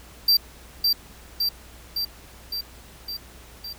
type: tone with echo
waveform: square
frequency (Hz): 4699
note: D8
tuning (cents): 0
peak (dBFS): -15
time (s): 0.28-0.37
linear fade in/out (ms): 5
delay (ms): 560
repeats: 6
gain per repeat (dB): -3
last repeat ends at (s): 3.73
effects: added 60 Hz sine -48 dBFS peak until 3.78 s + pink hiss -48 dBFS RMS until 3.78 s